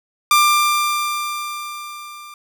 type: tone with level ramp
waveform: sawtooth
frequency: 1189 Hz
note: D6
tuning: 21 cents sharp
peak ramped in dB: -6 to -32 dBFS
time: 0.31-2.34 s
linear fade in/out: 2 ms
effects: none